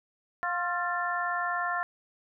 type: harmonic tone with a mistuned harmonic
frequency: 353.3 Hz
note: F4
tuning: 20 cents sharp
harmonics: 2 / 3 / 4 / 5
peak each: -33 / -33 / -33 / -33 dBFS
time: 0.43-1.83 s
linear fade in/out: 0 ms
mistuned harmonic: 4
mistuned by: -44 cents
effects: none